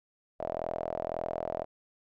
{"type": "tone with band-pass filter", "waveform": "sawtooth", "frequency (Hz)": 41.9, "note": "E1", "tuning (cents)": 29, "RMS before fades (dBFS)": -35, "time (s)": [0.39, 1.65], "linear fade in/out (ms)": 20, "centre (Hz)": 640, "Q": 7.1, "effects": []}